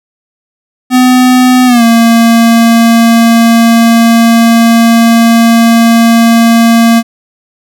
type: tone with pitch glide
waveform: square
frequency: 252.7 to 230.4 Hz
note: B3 to A#3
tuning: +40 to -20 cents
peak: -3 dBFS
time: 0.9-7.03 s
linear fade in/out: 50 ms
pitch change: -160 cents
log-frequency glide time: 1.66-1.83 s
effects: none